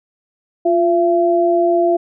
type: tone pair together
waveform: sine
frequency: 349.2 / 676.2 Hz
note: F4 / E5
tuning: 0 / +44 cents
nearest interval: major seventh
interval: 1144 cents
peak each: -14 dBFS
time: 0.65-1.97 s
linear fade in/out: 10 ms
effects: none